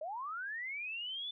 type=linear sweep; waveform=sine; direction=up; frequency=586 to 3520 Hz; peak=-38 dBFS; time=0.01-1.31 s; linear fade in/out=5 ms; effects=none